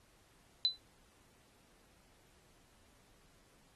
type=tone with exponential decay; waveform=sine; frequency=4008 Hz; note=B7; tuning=25 cents sharp; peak=-23 dBFS; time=0.65-0.78 s; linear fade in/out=0 ms; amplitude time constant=28 ms; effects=pink hiss -68 dBFS RMS until 3.75 s + AAC 32 kbps